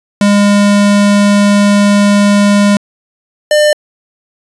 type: tone pair in turn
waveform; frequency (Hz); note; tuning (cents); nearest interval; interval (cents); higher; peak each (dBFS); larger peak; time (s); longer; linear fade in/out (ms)
square; 203.5 / 599.7; G#3 / D5; -35 / +36; octave + perfect fifth; 1871; second; -6; neither; 0.21-2.77 / 3.51-3.73; first; 2
effects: resampled to 24000 Hz